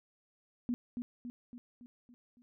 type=tone with echo; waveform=sine; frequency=242.5 Hz; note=B3; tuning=31 cents flat; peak=-30 dBFS; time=0.69-0.74 s; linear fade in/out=0 ms; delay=280 ms; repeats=6; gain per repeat=-5 dB; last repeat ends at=2.42 s; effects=none